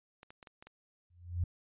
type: clicks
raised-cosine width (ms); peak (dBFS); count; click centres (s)
0.3; -35; 6; 0.231 / 0.305 / 0.428 / 0.472 / 0.625 / 0.67
type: tone with exponential growth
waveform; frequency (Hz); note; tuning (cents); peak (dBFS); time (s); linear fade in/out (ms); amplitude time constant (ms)
sine; 87.31; F2; 0; -26; 1.1-1.44; 5; 73
effects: resampled to 8000 Hz